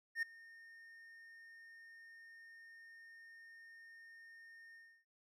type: tone with ADSR envelope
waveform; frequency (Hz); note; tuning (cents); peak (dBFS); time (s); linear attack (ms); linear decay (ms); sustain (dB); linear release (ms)
triangle; 1830; A#6; -32; -31; 0.15-5.05; 75; 7; -23; 300
effects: none